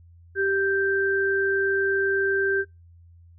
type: tone pair together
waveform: sine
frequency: 391.3 / 1568 Hz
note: G4 / G6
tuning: -3 / 0 cents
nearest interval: 2 octaves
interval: 2403 cents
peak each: -23 dBFS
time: 0.35-2.65 s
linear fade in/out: 50 ms
effects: noise-tail reverb RT60 0.2 s tail -22 dB re dry + added 85 Hz sine -48 dBFS peak until 3.38 s